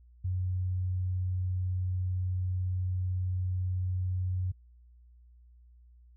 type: tone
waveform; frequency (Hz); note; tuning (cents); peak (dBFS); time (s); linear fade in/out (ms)
sine; 91.8; F#2; -13; -28; 0.24-4.52; 10
effects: added 60 Hz sine -54 dBFS peak until 6.16 s